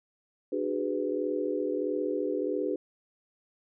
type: chord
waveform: sine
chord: G# half-diminished seventh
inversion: second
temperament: just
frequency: 299 / 373.8 / 415.3 / 498.4 Hz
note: D4 / F#4 / G#4 / B4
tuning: +31 / +18 / 0 / +16 cents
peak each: -33 dBFS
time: 0.52-2.76 s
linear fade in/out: 5 ms
effects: none